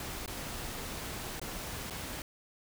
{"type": "noise with dropouts", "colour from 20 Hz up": "pink", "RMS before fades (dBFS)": -40, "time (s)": [0, 2.22], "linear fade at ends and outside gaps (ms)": 2, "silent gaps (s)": [[0.261, 0.277], [1.397, 1.415], [1.9, 1.906]], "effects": []}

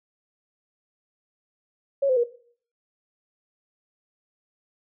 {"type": "tone with pitch steps", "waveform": "sine", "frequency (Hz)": [553, 513, 475.9], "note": ["C#5", "C5", "A#4"], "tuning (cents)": [-4, -34, 36], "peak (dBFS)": -18, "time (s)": [2.02, 2.239], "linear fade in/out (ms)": 10, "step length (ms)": 73, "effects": ["noise-tail reverb RT60 0.5 s tail -17 dB re dry"]}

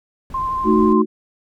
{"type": "noise", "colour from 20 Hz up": "brown", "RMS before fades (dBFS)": -34, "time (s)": [0.3, 0.93], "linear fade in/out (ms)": 2}
{"type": "tone with vibrato", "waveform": "sine", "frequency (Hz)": 1046.5, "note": "C6", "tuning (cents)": 0, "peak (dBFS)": -19, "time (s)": [0.34, 1.02], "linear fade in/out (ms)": 5, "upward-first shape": "sine", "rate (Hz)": 12, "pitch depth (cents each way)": 19}
{"type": "chord", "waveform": "sine", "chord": "D# diminished", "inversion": "second", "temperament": "equal", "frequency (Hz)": [220, 311.1, 370], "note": ["A3", "D#4", "F#4"], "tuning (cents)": [0, 0, 0], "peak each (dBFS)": [-15, -17, -16], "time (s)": [0.64, 1.06], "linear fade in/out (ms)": 50}
{"effects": []}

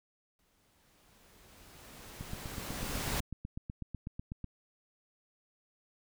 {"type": "noise with exponential growth", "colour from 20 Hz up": "pink", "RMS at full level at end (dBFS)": -34, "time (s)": [0.39, 3.2], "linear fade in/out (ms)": 1, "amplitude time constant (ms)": 610}
{"type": "click train", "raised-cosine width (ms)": 5, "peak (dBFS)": -27, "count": 19, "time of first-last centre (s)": [2.21, 4.443], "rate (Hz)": 8.06}
{"effects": []}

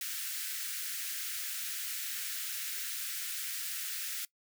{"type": "high-pass noise", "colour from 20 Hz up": "white", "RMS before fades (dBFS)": -38, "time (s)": [0.01, 4.25], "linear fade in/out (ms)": 2, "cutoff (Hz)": 1400, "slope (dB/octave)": 48, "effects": ["noise-tail reverb RT60 0.1 s tail -21 dB re dry"]}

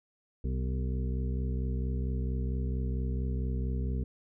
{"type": "harmonic tone with a mistuned harmonic", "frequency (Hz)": 64.4, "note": "C2", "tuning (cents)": -27, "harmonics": [1, 2, 3, 4, 6, 7], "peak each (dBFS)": [-30, -36, -40, -42, -46, -47], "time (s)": [0.44, 4.04], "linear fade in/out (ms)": 5, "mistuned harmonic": 4, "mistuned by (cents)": -29, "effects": []}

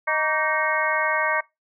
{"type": "harmonic tone with a mistuned harmonic", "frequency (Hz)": 311.1, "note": "D#4", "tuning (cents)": 0, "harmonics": [2, 3, 4, 5, 6, 7], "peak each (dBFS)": [-27, -27, -27, -27, -27, -27], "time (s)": [0.07, 1.41], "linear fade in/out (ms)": 10, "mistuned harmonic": 4, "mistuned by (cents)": -130, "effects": ["noise-tail reverb RT60 0.2 s tail -22 dB re dry"]}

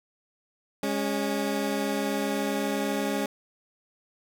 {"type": "tone pair together", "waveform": "20% pulse", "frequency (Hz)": [204.9, 277.2], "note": ["G#3", "C#4"], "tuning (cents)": [-23, 0], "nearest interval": "perfect fourth", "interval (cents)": 523, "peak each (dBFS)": -24, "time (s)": [0.83, 3.26], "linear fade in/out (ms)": 2, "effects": []}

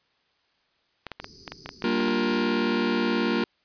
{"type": "clicks", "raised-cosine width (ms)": 0.3, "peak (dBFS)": -18, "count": 11, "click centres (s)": [1.067, 1.117, 1.2, 1.244, 1.478, 1.52, 1.66, 1.691, 1.822, 2.003, 2.082]}
{"type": "band-stop noise", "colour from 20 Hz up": "white", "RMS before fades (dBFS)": -37, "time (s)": [1.2, 2.48], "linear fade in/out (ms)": 50, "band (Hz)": [440, 4600], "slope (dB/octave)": 96}
{"type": "chord", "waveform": "sawtooth", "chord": "G minor seventh", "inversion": "none", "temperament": "just", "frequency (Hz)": [196, 235.2, 294, 352.8], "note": ["G3", "Bb3", "D4", "F4"], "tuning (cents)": [0, 16, 2, 18], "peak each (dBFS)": [-26, -21, -27, -23], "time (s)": [1.84, 3.44], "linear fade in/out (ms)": 2}
{"effects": ["white hiss -68 dBFS RMS until 3.64 s", "resampled to 11025 Hz"]}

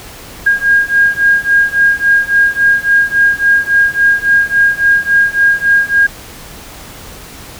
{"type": "beating tone pair", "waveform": "sine", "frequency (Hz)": [1622, 1625.6], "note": ["G#6", "G#6"], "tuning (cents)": [-41, -38], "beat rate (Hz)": 3.6, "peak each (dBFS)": [-11, -10], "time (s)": [0.46, 6.07], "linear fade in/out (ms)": 10, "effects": ["pink hiss -32 dBFS RMS until 7.59 s"]}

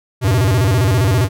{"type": "tone with vibrato", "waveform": "square", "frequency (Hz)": 110, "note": "A2", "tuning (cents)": 0, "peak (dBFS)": -12, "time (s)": [0.21, 1.29], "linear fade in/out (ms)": 50, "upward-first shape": "square", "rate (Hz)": 15, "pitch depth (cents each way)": 250, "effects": []}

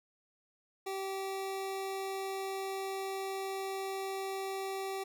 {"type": "tone", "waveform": "25% pulse", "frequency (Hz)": 386.7, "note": "G4", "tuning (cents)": -24, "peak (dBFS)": -32, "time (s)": [0.86, 5.04], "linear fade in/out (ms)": 10, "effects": []}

